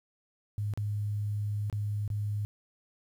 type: tone with dropouts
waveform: sine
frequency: 103.83 Hz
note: G#2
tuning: in tune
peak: -29 dBFS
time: 0.58-2.45 s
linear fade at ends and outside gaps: 0 ms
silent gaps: 0.737-0.775 / 1.699-1.727 / 2.078-2.102 s
effects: 10-bit